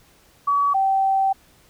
sine tone pair in turn, 1136 / 774.6 Hz, C#6 / G5, +42 / -21 cents, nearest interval perfect fifth, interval 663 cents, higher first, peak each -16 dBFS, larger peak neither, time 0.47-0.74 / 0.74-1.33 s, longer second, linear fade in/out 10 ms, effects pink hiss -55 dBFS RMS until 1.69 s

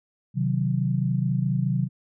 sine chord, C diminished, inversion none, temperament equal, 130.81 / 155.56 / 185 Hz, C3 / Eb3 / Gb3, 0 / 0 / 0 cents, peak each -24 / -27 / -26 dBFS, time 0.34-1.89 s, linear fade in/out 50 ms, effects none

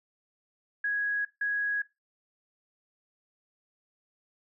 sine tone pair in turn, 1661.2 / 1661.2 Hz, G#6 / G#6, 0 / 0 cents, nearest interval unison, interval 0 cents, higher neither, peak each -26 dBFS, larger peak neither, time 0.84-1.25 / 1.41-1.82 s, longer neither, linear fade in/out 5 ms, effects noise-tail reverb RT60 0.2 s tail -17 dB re dry

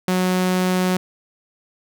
sawtooth tone, 183.6 Hz, F#3, 13 cents flat, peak -13 dBFS, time 0.08-0.97 s, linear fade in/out 2 ms, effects none

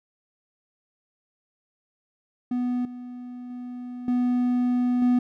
triangle tone with level steps, 246.9 Hz, B3, in tune, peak -21 / -33 / -31 / -18 / -15 dBFS, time 2.51-5.19 s, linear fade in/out 5 ms, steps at 2.85 / 3.5 / 4.08 / 5.02 s, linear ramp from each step 2 ms, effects none

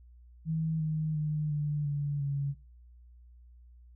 sine tone with pitch steps, 160 / 155.89 / 151.89 / 148 / 144.2 / 140.5 Hz, D#3 / D#3 / D#3 / D3 / D3 / C#3, +49 / +4 / -41 / +14 / -31 / +24 cents, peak -28 dBFS, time 0.45-2.55 s, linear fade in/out 50 ms, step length 350 ms, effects noise-tail reverb RT60 0.3 s tail -20 dB re dry + added 60 Hz sine -52 dBFS peak until 3.95 s

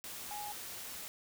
sine tone in noise, 830.6 Hz, G#5, in tune, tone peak -41 dBFS, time 0.31-0.52 s, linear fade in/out 0 ms, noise white, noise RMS -45 dBFS, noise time 0.04-1.08 s, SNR +1 dB, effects none

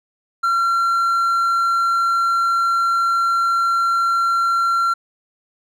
triangle tone, 1367 Hz, F6, 37 cents flat, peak -13 dBFS, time 0.43-4.94 s, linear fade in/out 10 ms, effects none

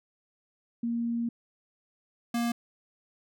sine / square tone pair in turn, 234.1 / 235.7 Hz, A#3 / A#3, +8 / +19 cents, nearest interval unison, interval 11 cents, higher second, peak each -27 / -27 dBFS, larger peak neither, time 0.83-1.29 / 2.34-2.52 s, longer first, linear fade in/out 5 ms, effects none

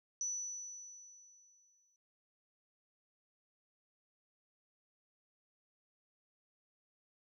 sine tone with exponential decay, 5950 Hz, F#8, 9 cents sharp, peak -34 dBFS, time 0.21-1.96 s, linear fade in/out 1 ms, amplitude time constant 380 ms, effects none

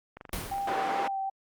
click train, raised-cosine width 0.5 ms, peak -28 dBFS, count 11, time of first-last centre 0.17-0.582 s, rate 24.3 Hz
pink noise with exponential decay, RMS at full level -32 dBFS, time 0.33-1.07 s, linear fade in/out 0 ms, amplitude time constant 160 ms
sine tone with vibrato, 784 Hz, G5, in tune, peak -29 dBFS, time 0.51-1.3 s, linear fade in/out 10 ms, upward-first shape sine, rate 2.5 Hz, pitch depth 22 cents each way
white band-pass noise, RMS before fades -33 dBFS, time 0.67-1.08 s, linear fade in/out 5 ms, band 340 to 1100 Hz, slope 12 dB/octave
effects Opus 48 kbps

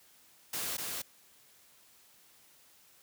white noise with echo, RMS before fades -36 dBFS, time 0.53-0.77 s, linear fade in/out 5 ms, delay 250 ms, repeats 1, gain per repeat -2 dB, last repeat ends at 1.02 s, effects white hiss -62 dBFS RMS until 3.02 s + high-pass 60 Hz 12 dB/octave

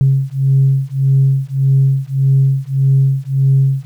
sine beating tone pair, 134.6 / 136.3 Hz, C3 / C#3, +49 / -29 cents, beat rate 1.7 Hz, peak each -12 dBFS, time 0.01-3.85 s, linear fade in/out 0 ms, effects tanh soft clip ceiling -3 dBFS + 8-bit

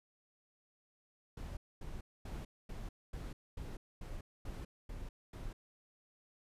brown noise bursts, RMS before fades -44 dBFS, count 10, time 1.37-5.53 s, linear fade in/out 5 ms, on 200 ms, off 240 ms, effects resampled to 32000 Hz

